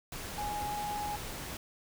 sine tone in noise, 830.6 Hz, G#5, in tune, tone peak -34 dBFS, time 0.38-1.16 s, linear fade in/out 2 ms, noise pink, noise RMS -41 dBFS, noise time 0.12-1.57 s, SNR +4 dB, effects none

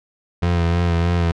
30% pulse tone with vibrato, 85.7 Hz, F2, 32 cents flat, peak -13 dBFS, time 0.42-1.32 s, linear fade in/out 10 ms, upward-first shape sine, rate 3.2 Hz, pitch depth 32 cents each way, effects low-pass 4000 Hz 12 dB/octave

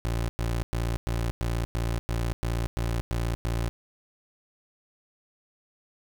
25% pulse tone bursts, 57.6 Hz, A#1, 20 cents flat, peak -22 dBFS, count 11, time 0.05-3.69 s, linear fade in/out 0 ms, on 240 ms, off 100 ms, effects none

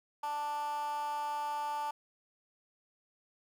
15% pulse tone with high-pass filter, 294.2 Hz, D4, 3 cents sharp, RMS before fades -36 dBFS, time 0.23-1.91 s, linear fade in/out 5 ms, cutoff 920 Hz, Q 6.7, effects none

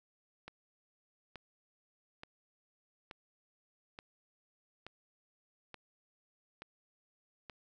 click train, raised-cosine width 0.3 ms, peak -30 dBFS, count 9, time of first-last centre 0.48-7.498 s, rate 1.14 Hz, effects none

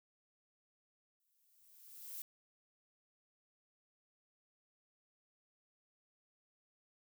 violet noise with exponential growth, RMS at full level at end -44 dBFS, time 1.2-2.22 s, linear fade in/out 2 ms, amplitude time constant 220 ms, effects none

